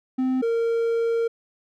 triangle tone pair in turn, 258.6 / 461.3 Hz, C4 / A#4, -20 / -18 cents, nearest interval minor seventh, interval 1002 cents, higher second, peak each -18 dBFS, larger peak neither, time 0.18-0.42 / 0.42-1.28 s, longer second, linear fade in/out 10 ms, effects none

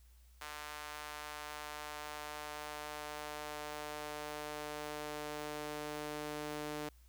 sawtooth tone with high-pass filter sweep, 149.7 Hz, D3, 33 cents sharp, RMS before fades -44 dBFS, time 0.41-6.89 s, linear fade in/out 5 ms, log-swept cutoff 1100 to 340 Hz, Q 1.1, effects added 60 Hz sine -59 dBFS peak until 7.08 s + white hiss -71 dBFS RMS until 7.08 s

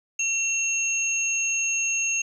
sine tone pair together, 2721 / 6472 Hz, F7 / G#8, -46 / -46 cents, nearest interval octave + minor third, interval 1500 cents, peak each -25 dBFS, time 0.19-2.22 s, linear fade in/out 5 ms, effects 9-bit

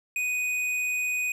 sine tone with hard clipping, 2489 Hz, D#7, in tune, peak -27 dBFS, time 0.16-1.32 s, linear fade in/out 2 ms, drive 9 dB, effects none

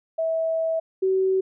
sine tone pair in turn, 650 / 379.5 Hz, E5 / F#4, -24 / +44 cents, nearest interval major sixth, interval 932 cents, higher first, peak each -21 / -18 dBFS, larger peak second, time 0.18-0.8 / 1.02-1.41 s, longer first, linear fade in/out 10 ms, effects none

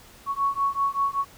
sine beating tone pair, 1108.7 / 1113.9 Hz, C#6 / C#6, 0 / +8 cents, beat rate 5.2 Hz, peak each -25 dBFS, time 0.26-1.25 s, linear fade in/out 50 ms, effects pink hiss -50 dBFS RMS until 1.37 s

